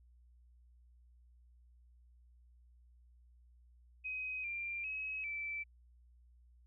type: tone with pitch steps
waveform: sine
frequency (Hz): 2522 / 2379 / 2557 / 2324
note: D#7 / D7 / D#7 / D7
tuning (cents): +23 / +22 / +47 / -19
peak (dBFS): -38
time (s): 4.04-5.64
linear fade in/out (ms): 20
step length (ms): 400
effects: added 60 Hz sine -61 dBFS peak until 6.66 s